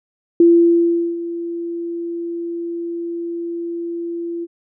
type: tone with ADSR envelope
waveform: sine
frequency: 340 Hz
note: F4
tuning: 46 cents flat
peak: -6 dBFS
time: 0.4-4.47 s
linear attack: 3 ms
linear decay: 760 ms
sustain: -16 dB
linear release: 38 ms
effects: none